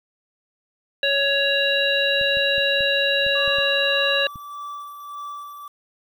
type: harmonic tone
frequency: 557 Hz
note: C#5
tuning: 8 cents sharp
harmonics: 1 / 3 / 5 / 7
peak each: -23 / -23 / -23 / -23 dBFS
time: 1.03-4.27 s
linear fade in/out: 2 ms
type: clicks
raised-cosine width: 5 ms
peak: -27 dBFS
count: 8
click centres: 2.213 / 2.371 / 2.581 / 2.807 / 3.265 / 3.478 / 3.585 / 4.358 s
type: tone with tremolo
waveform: triangle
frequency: 1161 Hz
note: D6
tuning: 20 cents flat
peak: -28 dBFS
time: 3.35-5.68 s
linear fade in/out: 5 ms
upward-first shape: sine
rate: 1.7 Hz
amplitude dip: 50%
effects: 8-bit